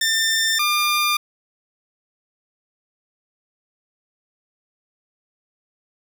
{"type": "tone pair in turn", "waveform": "15% pulse", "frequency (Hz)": [1794, 1200.8], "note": ["A6", "D6"], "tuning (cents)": [33, 38], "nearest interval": "perfect fifth", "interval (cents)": 695, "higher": "first", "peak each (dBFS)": -11, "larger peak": "neither", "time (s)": [[0.01, 0.59], [0.59, 1.17]], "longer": "neither", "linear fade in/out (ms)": 5, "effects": []}